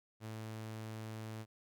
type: tone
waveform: sawtooth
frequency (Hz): 110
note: A2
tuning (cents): 0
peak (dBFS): -39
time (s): 0.2-1.46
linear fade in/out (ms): 50
effects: none